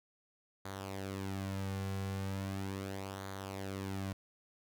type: tone with flanger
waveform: sawtooth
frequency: 97 Hz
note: G2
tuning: 18 cents flat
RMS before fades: -40 dBFS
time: 0.65-4.13 s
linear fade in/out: 5 ms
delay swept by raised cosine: 0.37 to 3.27 ms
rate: 0.38 Hz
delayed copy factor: -0.6
effects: none